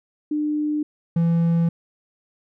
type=tone pair in turn; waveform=sine / triangle; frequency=300 / 167.79 Hz; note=D4 / E3; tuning=+37 / +31 cents; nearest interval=minor seventh; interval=1006 cents; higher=first; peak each=-20 / -14 dBFS; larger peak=second; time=0.31-0.83 / 1.16-1.69 s; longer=second; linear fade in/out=5 ms; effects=none